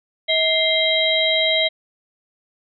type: harmonic tone with a mistuned harmonic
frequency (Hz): 640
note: D#5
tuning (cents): +49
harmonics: 1 / 3 / 5 / 6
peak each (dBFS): -21 / -21 / -21 / -21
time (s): 0.28-1.69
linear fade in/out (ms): 20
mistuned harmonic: 3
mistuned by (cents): +150
effects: none